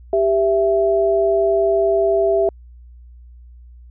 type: tone pair together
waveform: sine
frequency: 394 / 662.6 Hz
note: G4 / E5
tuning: +9 / +9 cents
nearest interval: major sixth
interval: 900 cents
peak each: -16 dBFS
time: 0.13-2.49 s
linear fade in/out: 2 ms
effects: added 60 Hz sine -39 dBFS peak until 3.9 s